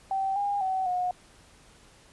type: tone with pitch steps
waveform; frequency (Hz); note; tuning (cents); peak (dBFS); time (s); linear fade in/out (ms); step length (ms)
sine; 774 / 810 / 757 / 724; G5 / G#5 / F#5 / F#5; -22 / -43 / +39 / -38; -25; 0.11-1.11; 2; 250
effects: pink hiss -56 dBFS RMS until 2.12 s + resampled to 24000 Hz